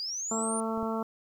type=linear sweep; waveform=sine; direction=up; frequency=4699 to 9390 Hz; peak=-32 dBFS; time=0-0.6 s; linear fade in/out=0 ms
type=harmonic tone; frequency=223.4 Hz; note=A3; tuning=27 cents sharp; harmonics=1 / 2 / 3 / 4 / 5 / 6; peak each=-32 / -35 / -37 / -38 / -39 / -40 dBFS; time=0.31-1.03 s; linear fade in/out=5 ms
type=clicks; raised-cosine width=3 ms; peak=-36 / -29 dBFS; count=2; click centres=0.776 / 0.829 s
effects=10-bit